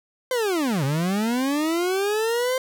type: linear two-way sweep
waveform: 40% pulse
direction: down then up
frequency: 523.3 to 130.81 to 523.3 Hz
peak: -20 dBFS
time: 0.31-2.58 s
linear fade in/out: 2 ms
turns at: 0.84 s
effects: none